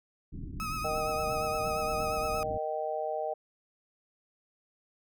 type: low-pass noise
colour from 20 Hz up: pink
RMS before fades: -40 dBFS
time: 0.32-2.58 s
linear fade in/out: 10 ms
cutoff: 320 Hz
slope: 48 dB/octave
type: tone with vibrato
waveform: 35% pulse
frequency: 1270 Hz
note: D#6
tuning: 35 cents sharp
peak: -32 dBFS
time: 0.6-2.43 s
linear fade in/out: 0 ms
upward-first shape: triangle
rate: 8.6 Hz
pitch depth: 52 cents each way
type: harmonic tone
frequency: 155 Hz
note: D#3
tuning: 6 cents flat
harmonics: 3 / 4 / 5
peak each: -37 / -33 / -35 dBFS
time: 0.84-3.34 s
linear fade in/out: 10 ms
effects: none

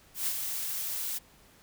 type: noise with ADSR envelope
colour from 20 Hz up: blue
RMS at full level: -29 dBFS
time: 0.14-1.19 s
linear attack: 130 ms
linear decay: 54 ms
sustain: -5 dB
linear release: 18 ms
effects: pink hiss -59 dBFS RMS until 1.62 s

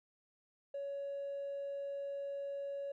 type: tone with hard clipping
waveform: sine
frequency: 560 Hz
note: C#5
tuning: 18 cents sharp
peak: -39 dBFS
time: 0.74-2.92 s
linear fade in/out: 5 ms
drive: 1 dB
effects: none

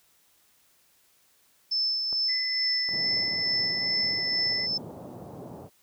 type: tone with tremolo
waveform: sine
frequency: 5270 Hz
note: E8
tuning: 1 cent flat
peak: -23 dBFS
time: 1.71-4.78 s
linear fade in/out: 10 ms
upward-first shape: sine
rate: 2.3 Hz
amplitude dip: 35%
type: clicks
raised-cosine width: 1 ms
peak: -29 dBFS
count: 2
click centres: 2.128 / 2.89 s
type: tone with vibrato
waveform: sine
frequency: 2007 Hz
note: B6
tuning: 27 cents sharp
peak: -33 dBFS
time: 2.28-4.67 s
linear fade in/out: 20 ms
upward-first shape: square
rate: 1.3 Hz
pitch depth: 9 cents each way
type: band-pass noise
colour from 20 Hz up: pink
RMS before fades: -42 dBFS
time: 2.89-5.7 s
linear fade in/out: 50 ms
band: 110 to 820 Hz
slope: 24 dB/octave
effects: white hiss -64 dBFS RMS until 5.82 s

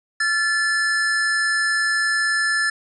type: tone pair together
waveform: square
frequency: 1372 / 1740.6 Hz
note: F6 / A6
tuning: -31 / -19 cents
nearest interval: major third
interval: 412 cents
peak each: -28 / -19 dBFS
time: 0.2-2.7 s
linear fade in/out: 5 ms
effects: resampled to 22050 Hz

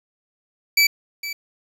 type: tone with echo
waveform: 25% pulse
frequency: 2309 Hz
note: D7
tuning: 30 cents flat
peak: -9 dBFS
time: 0.77-0.87 s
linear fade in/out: 5 ms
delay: 460 ms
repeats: 1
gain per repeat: -14 dB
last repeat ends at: 1.33 s
effects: 8-bit

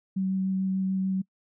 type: tone with vibrato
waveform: sine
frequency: 190 Hz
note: F#3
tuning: 46 cents sharp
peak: -24 dBFS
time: 0.16-1.22 s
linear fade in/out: 10 ms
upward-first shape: sine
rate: 6.8 Hz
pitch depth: 9 cents each way
effects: noise-tail reverb RT60 0.1 s tail -25 dB re dry

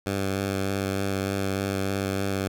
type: tone with vibrato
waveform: 10% pulse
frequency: 97.5 Hz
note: G2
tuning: 9 cents flat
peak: -17 dBFS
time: 0.06-2.48 s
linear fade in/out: 5 ms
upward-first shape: sine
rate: 3.3 Hz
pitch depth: 17 cents each way
effects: none

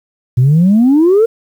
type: exponential sweep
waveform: sine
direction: up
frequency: 119.1 to 469.7 Hz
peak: -4 dBFS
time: 0.37-1.26 s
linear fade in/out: 10 ms
effects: tanh soft clip ceiling -3 dBFS + 7-bit

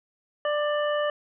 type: harmonic tone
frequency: 592 Hz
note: D5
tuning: 14 cents sharp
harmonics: 1 / 2 / 3 / 5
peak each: -24 / -31 / -33 / -37 dBFS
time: 0.45-1.1 s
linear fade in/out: 2 ms
effects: none

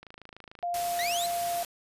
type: click train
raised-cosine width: 0.3 ms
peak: -30 dBFS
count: 17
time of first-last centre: 0.03-0.627 s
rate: 26.8 Hz
type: tone with pitch glide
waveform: sine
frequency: 698.5 to 693.7 Hz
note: F5 to F5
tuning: 0 to -12 cents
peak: -28 dBFS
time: 0.63-1.63 s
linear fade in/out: 2 ms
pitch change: -12 cents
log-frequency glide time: 0.75-1.3 s
type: noise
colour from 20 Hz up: white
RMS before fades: -37 dBFS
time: 0.74-1.65 s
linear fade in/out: 2 ms
type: exponential sweep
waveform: 25% pulse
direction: up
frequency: 1839 to 4186 Hz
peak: -27 dBFS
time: 0.99-1.26 s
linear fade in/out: 0 ms
effects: resampled to 32000 Hz

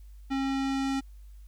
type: tone with low-pass filter sweep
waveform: square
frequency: 270.5 Hz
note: C#4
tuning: 42 cents flat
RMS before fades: -29 dBFS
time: 0.3-1.01 s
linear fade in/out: 20 ms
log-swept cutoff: 3800 to 7500 Hz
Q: 0.8
effects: added 50 Hz sine -45 dBFS peak until 1.47 s + white hiss -69 dBFS RMS until 1.47 s

